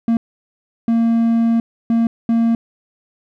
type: tone bursts at uneven times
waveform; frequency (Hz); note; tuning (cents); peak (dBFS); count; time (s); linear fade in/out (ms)
triangle; 230; A#3; -23; -10; 4; 0.08-0.17 / 0.88-1.6 / 1.9-2.07 / 2.29-2.55; 2
effects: none